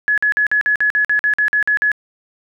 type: tone bursts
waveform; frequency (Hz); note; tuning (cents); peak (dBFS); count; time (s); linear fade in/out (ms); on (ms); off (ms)
sine; 1697; G#6; +37; -12; 13; 0.08-1.917; 0; 97; 48
effects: none